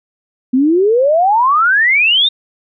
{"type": "exponential sweep", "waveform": "sine", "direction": "up", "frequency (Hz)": [246.9, 3744], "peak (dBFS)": -8, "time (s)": [0.53, 2.29], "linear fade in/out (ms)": 10, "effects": []}